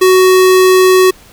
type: tone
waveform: square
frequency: 372.2 Hz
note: F#4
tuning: 10 cents sharp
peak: -5 dBFS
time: 0.01-1.11 s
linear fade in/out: 10 ms
effects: pink hiss -41 dBFS RMS until 1.32 s